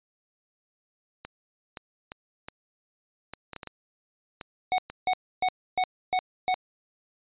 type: clicks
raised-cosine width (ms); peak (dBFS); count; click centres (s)
0.3; -22; 11; 1.25 / 1.772 / 2.119 / 2.485 / 3.336 / 3.533 / 3.563 / 3.632 / 3.673 / 4.412 / 4.9
type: tone bursts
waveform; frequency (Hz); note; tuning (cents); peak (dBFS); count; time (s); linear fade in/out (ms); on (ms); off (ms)
square; 740; F#5; 0; -23; 6; 4.72-6.542; 0; 62; 290
effects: resampled to 8000 Hz